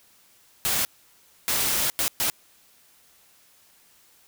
white noise bursts at uneven times, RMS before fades -24 dBFS, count 4, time 0.65-0.85 / 1.48-1.9 / 1.99-2.08 / 2.2-2.3 s, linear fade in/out 0 ms, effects white hiss -58 dBFS RMS until 4.27 s

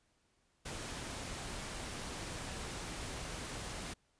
pink noise, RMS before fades -43 dBFS, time 0.65-3.94 s, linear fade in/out 10 ms, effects pink hiss -75 dBFS RMS until 4.19 s + resampled to 22050 Hz

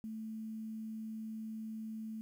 sine tone with quantisation, 220 Hz, A3, in tune, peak -40 dBFS, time 0.04-2.21 s, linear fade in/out 0 ms, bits 11, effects none

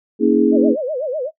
sine chord, A# half-diminished seventh, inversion none, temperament equal with one note detuned, 233.1 / 277.2 / 321.9 / 415.3 Hz, A#3 / C#4 / E4 / G#4, 0 / 0 / -41 / 0 cents, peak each -16 dBFS, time 0.19-0.76 s, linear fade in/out 50 ms
sine tone with vibrato, 559 Hz, C#5, 14 cents sharp, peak -19 dBFS, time 0.51-1.31 s, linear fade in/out 50 ms, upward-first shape sine, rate 8 Hz, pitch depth 230 cents each way
effects noise-tail reverb RT60 0.1 s tail -18 dB re dry

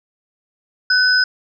sine tone pair together, 1501 / 5049 Hz, F#6 / D#8, +24 / +25 cents, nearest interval octave + major sixth, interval 2101 cents, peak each -13 / -16 dBFS, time 0.9-1.24 s, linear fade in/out 5 ms, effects none

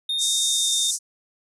triangle tone with pitch glide, 3674 to 3651 Hz, A#7 to A#7, -26 to -37 cents, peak -21 dBFS, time 0.09-0.91 s, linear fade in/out 5 ms, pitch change -11 cents, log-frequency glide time 0.41-0.73 s
pink band-pass noise, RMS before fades -25 dBFS, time 0.18-0.99 s, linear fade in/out 50 ms, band 5600 to 9800 Hz, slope 48 dB/octave
effects none

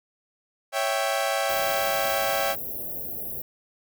sawtooth chord, C# diminished, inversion none, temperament equal, 554.4 / 659.3 / 784 Hz, C#5 / E5 / G5, 0 / 0 / 0 cents, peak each -24 / -24 / -24 dBFS, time 0.72-2.56 s, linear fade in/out 50 ms
white band-stop noise, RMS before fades -33 dBFS, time 1.49-3.42 s, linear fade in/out 5 ms, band 680 to 12000 Hz, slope 48 dB/octave
effects none

